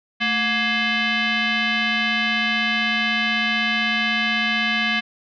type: tone with frequency modulation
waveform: sine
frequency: 221 Hz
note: A3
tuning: 8 cents sharp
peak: -18 dBFS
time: 0.2-5.01 s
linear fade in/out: 20 ms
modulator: 942 Hz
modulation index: 3.3
effects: none